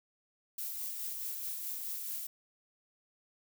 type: noise with tremolo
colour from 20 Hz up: violet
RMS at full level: -38 dBFS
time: 0.58-2.27 s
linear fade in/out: 5 ms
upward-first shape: sine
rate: 4.7 Hz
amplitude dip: 30%
effects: none